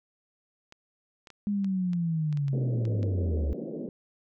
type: clicks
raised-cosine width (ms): 0.2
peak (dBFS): -30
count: 10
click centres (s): 0.724 / 1.272 / 1.303 / 1.645 / 1.933 / 2.327 / 2.373 / 2.482 / 2.853 / 3.03
type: linear sweep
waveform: sine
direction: down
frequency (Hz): 207.2 to 68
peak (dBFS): -25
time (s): 1.47-3.53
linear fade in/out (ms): 0
type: band-pass noise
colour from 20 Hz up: pink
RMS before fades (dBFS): -36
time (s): 2.53-3.89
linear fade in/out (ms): 2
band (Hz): 170 to 550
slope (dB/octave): 48
effects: none